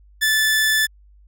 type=tone; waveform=sawtooth; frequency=1748 Hz; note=A6; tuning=12 cents flat; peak=-12 dBFS; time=0.21-0.87 s; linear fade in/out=20 ms; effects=added 50 Hz sine -47 dBFS peak until 1.27 s